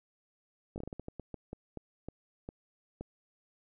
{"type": "slowing click train", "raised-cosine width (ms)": 2, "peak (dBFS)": -27, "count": 15, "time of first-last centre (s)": [0.76, 3.01], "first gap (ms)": 19, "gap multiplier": 1.29, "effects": []}